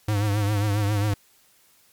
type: tone with vibrato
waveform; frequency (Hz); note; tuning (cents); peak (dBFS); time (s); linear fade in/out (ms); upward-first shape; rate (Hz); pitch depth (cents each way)
square; 103.4; G#2; -7; -21; 0.08-1.14; 5; triangle; 7.4; 79
effects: white hiss -59 dBFS RMS until 1.92 s + MP3 96 kbps